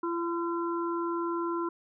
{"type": "harmonic tone", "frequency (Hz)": 340, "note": "F4", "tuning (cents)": -46, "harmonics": [1, 3, 4], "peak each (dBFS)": [-30, -34, -38], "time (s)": [0.03, 1.69], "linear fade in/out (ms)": 5, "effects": []}